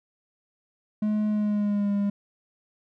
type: tone with pitch glide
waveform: triangle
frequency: 212.1 to 202.1 Hz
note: G#3 to G#3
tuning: +37 to -47 cents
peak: -20 dBFS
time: 1.02-2.1 s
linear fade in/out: 5 ms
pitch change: -84 cents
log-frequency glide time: 1.28-1.92 s
effects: none